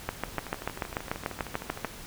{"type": "two click trains", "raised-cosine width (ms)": 0.5, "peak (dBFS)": [-22, -13], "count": [20, 13], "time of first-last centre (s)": [[0.39, 1.852], [0.09, 1.847]], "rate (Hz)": [13, 6.83], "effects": ["pink hiss -44 dBFS RMS until 2.06 s"]}